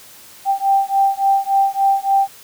sine beating tone pair, 784 / 787.5 Hz, G5 / G5, 0 / +8 cents, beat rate 3.5 Hz, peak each -16 dBFS, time 0.45-2.28 s, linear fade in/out 50 ms, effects white hiss -42 dBFS RMS until 2.43 s + high-pass 60 Hz 12 dB/octave

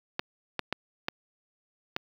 clicks, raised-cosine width 0.3 ms, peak -12 dBFS, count 5, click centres 0.194 / 0.593 / 0.726 / 1.084 / 1.964 s, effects high-pass 100 Hz 12 dB/octave + 8-bit

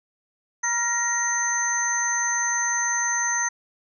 sine tone cluster, 954 / 1393 / 1884 / 6190 Hz, A#5 / F6 / A#6 / G8, +40 / -5 / +18 / -23 cents, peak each -29 / -33 / -26 / -24 dBFS, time 0.63-3.49 s, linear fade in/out 10 ms, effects none

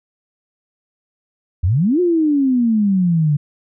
sine exponential two-way sweep, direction up then down, 78.1 to 365.1 to 143 Hz, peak -12 dBFS, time 1.63-3.37 s, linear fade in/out 10 ms, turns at 2 s, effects none

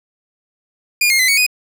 sawtooth tone with pitch steps, 2423 / 2135 / 2031 / 2232 / 2487 Hz, D#7 / C7 / B6 / C#7 / D#7, -47 / +34 / +48 / +11 / -1 cents, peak -8 dBFS, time 1.01-1.465 s, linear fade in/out 5 ms, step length 91 ms, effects 8-bit

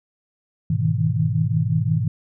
sine chord, E major seventh, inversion first, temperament equal with one note detuned, 103.83 / 123.47 / 155.56 / 161.24 Hz, G#2 / B2 / D#3 / E3, 0 / 0 / 0 / -38 cents, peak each -23 dBFS, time 0.7-2.08 s, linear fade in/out 5 ms, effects none

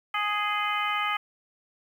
harmonic tone with a mistuned harmonic, 415.8 Hz, G#4, 2 cents sharp, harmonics 2 / 3 / 4 / 5 / 6 / 7, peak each -33 / -28 / -37 / -31 / -36 / -35 dBFS, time 0.14-1.17 s, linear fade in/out 5 ms, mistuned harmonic 7, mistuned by +69 cents, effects 9-bit

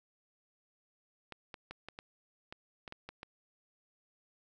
clicks, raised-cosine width 0.3 ms, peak -28 dBFS, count 10, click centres 1.323 / 1.542 / 1.71 / 1.886 / 1.989 / 2.525 / 2.878 / 2.924 / 3.09 / 3.231 s, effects none

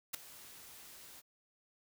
white noise with ADSR envelope, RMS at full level -35 dBFS, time 0.13-1.22 s, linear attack 15 ms, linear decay 5 ms, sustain -19 dB, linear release 30 ms, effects none

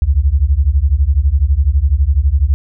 sine beating tone pair, 64.4 / 76.4 Hz, C2 / D#2, -27 / -31 cents, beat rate 12 Hz, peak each -12 dBFS, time 0.02-2.54 s, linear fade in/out 0 ms, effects none

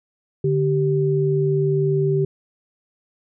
sine tone pair together, 146.4 / 388.4 Hz, D3 / G4, -5 / -16 cents, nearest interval octave + perfect fourth, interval 1689 cents, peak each -19 dBFS, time 0.44-2.25 s, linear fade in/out 5 ms, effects none

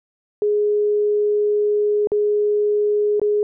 sine tone with dropouts, 416.8 Hz, G#4, 6 cents sharp, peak -15 dBFS, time 0.42-3.43 s, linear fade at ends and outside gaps 1 ms, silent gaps 2.072-2.118 / 3.197-3.216 s, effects none

